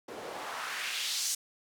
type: noise with band-pass filter sweep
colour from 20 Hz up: white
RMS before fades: -36 dBFS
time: 0.08-1.35 s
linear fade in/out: 5 ms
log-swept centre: 350 to 7000 Hz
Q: 1.5
effects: none